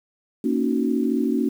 sine chord, D# minor seventh, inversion second, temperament equal, 233.1 / 277.2 / 311.1 / 370 Hz, A#3 / C#4 / D#4 / F#4, 0 / 0 / 0 / 0 cents, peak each -23 / -23 / -27 / -27 dBFS, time 0.44-1.49 s, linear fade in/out 5 ms, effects 8-bit

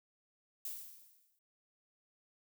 violet noise with exponential decay, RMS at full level -40 dBFS, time 0.65-1.39 s, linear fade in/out 2 ms, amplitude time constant 160 ms, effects none

